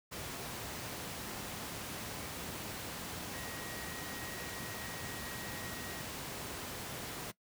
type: tone in noise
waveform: sine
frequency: 1894 Hz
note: A#6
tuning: 27 cents sharp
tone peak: -50 dBFS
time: 3.32-6.02 s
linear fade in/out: 20 ms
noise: pink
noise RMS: -42 dBFS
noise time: 0.11-7.32 s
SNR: -11 dB
effects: noise-tail reverb RT60 0.1 s tail -20 dB re dry + high-pass 80 Hz 12 dB/octave